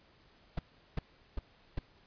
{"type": "noise bursts", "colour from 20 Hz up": "brown", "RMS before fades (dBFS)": -32, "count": 4, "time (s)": [0.57, 1.79], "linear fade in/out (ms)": 5, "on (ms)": 20, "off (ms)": 380, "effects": ["pink hiss -64 dBFS RMS until 2.06 s", "resampled to 11025 Hz"]}